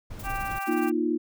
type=noise; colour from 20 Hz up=brown; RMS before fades=-36 dBFS; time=0.1-0.59 s; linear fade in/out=10 ms
type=noise with tremolo; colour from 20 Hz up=blue; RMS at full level=-41 dBFS; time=0.19-0.9 s; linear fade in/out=5 ms; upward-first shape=triangle; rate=19 Hz; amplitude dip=85%
type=harmonic tone; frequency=392 Hz; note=G4; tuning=in tune; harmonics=2 / 3 / 4 / 5 / 6 / 7; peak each=-32 / -35 / -36 / -46 / -42 / -41 dBFS; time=0.23-0.92 s; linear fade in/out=50 ms
type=chord; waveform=sine; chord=Bb suspended fourth; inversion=none; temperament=equal with one note detuned; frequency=237.6 / 311.1 / 349.2 Hz; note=Bb3 / Eb4 / F4; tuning=+33 / 0 / 0 cents; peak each=-29 / -26 / -27 dBFS; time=0.67-1.18 s; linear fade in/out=20 ms
effects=none